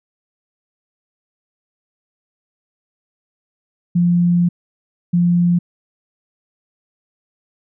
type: tone pair in turn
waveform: sine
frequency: 174.3 / 174.3 Hz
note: F3 / F3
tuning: -3 / -3 cents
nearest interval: unison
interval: 0 cents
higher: neither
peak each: -11 dBFS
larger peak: neither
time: 3.95-4.49 / 5.13-5.59 s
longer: first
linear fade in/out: 10 ms
effects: none